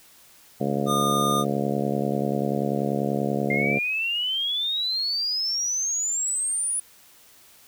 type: harmonic tone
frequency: 70.3 Hz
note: C#2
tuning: 25 cents sharp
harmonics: 2 / 3 / 4 / 5 / 6 / 7 / 8 / 9 / 10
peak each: -30 / -27 / -31 / -34 / -31 / -32 / -32 / -38 / -33 dBFS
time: 0.6-3.79 s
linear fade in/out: 10 ms
type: tone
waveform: square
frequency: 1215 Hz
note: D#6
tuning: 42 cents flat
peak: -23 dBFS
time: 0.86-1.45 s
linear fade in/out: 50 ms
type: exponential sweep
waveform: sine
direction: up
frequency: 2093 to 9956 Hz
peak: -23 dBFS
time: 3.5-6.8 s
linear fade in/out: 5 ms
effects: white hiss -53 dBFS RMS until 7.67 s